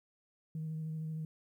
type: tone with vibrato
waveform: sine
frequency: 157.8 Hz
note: D#3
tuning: 25 cents sharp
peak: -35 dBFS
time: 0.55-1.25 s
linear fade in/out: 2 ms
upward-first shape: sine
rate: 13 Hz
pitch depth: 18 cents each way
effects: tanh soft clip ceiling -33 dBFS + 12-bit